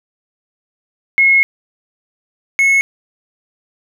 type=tone pair in turn; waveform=sine / triangle; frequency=2169 / 2187 Hz; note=C#7 / C#7; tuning=-38 / -24 cents; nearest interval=unison; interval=14 cents; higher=second; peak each=-7 dBFS; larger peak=neither; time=1.18-1.43 / 2.59-2.81 s; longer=first; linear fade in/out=0 ms; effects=none